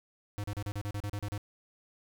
square tone bursts, 102.7 Hz, G#2, 19 cents flat, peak -34 dBFS, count 11, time 0.38-1.378 s, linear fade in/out 0 ms, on 58 ms, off 36 ms, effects none

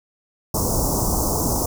pink band-stop noise, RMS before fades -21 dBFS, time 0.54-1.66 s, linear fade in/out 5 ms, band 1100 to 5400 Hz, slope 48 dB/octave, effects none

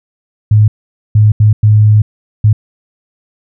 sine tone bursts at uneven times, 106.5 Hz, G#2, 44 cents sharp, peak -3 dBFS, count 5, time 0.51-0.68 / 1.15-1.32 / 1.4-1.53 / 1.63-2.02 / 2.44-2.53 s, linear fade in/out 5 ms, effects none

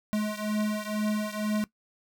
square beating tone pair, 211.3 / 213.4 Hz, G#3 / G#3, +30 / +47 cents, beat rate 2.1 Hz, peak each -30 / -32 dBFS, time 0.13-1.64 s, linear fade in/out 0 ms, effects noise-tail reverb RT60 0.1 s tail -19 dB re dry

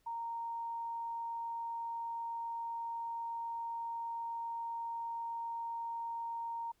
sine tone, 927 Hz, A#5, 10 cents flat, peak -37 dBFS, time 0.06-6.72 s, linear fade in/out 10 ms, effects pink hiss -75 dBFS RMS until 6.8 s

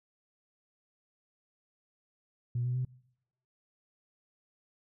sine tone with pitch steps, 121 / 124.11 / 127.31 Hz, B2 / B2 / C3, -35 / +9 / -47 cents, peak -28 dBFS, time 2.55-2.85 s, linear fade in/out 5 ms, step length 100 ms, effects noise-tail reverb RT60 0.8 s tail -24 dB re dry + tanh soft clip ceiling -24 dBFS

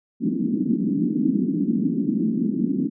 white band-pass noise, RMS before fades -22 dBFS, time 0.2-2.9 s, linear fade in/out 50 ms, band 180 to 300 Hz, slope 48 dB/octave, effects none

